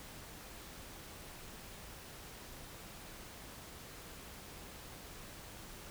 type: silence
effects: pink hiss -51 dBFS RMS until 5.9 s